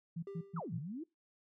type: tone bursts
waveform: sine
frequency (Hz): 167.5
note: E3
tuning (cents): +28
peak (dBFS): -37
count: 4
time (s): 0.16-0.788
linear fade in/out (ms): 10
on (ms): 67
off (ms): 120
type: tone with exponential decay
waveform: triangle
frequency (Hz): 395.9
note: G4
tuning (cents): +17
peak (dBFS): -39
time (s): 0.27-0.83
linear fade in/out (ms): 2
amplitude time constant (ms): 120
type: exponential two-way sweep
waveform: sine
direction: down then up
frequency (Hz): 1480 to 108.2 to 351.6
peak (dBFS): -40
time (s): 0.56-1.04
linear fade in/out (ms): 10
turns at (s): 0.74
effects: noise-tail reverb RT60 0.2 s tail -22 dB re dry